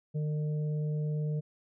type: harmonic tone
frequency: 151.5 Hz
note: D#3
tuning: 46 cents flat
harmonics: 1 / 3 / 4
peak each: -29 / -42 / -50 dBFS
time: 0.14-1.41 s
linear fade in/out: 20 ms
effects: none